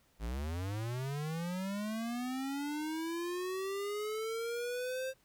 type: linear sweep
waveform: square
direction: up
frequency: 50.7 to 530 Hz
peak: -36 dBFS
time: 0.19-5.14 s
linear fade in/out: 50 ms
effects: pink hiss -70 dBFS RMS until 5.24 s